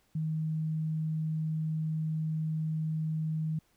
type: tone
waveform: sine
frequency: 157.4 Hz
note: D#3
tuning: 20 cents sharp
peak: -29 dBFS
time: 0.15-3.59 s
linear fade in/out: 5 ms
effects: pink hiss -70 dBFS RMS until 3.76 s